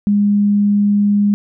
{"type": "tone", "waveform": "sine", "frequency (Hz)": 204.5, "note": "G#3", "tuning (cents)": -26, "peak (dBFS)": -10, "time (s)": [0.07, 1.34], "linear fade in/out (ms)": 0, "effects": []}